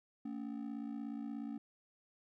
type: ring-modulated tone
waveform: triangle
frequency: 253.4 Hz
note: B3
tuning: 45 cents sharp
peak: -35 dBFS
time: 0.25-1.58 s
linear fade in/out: 5 ms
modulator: 28.4 Hz
effects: none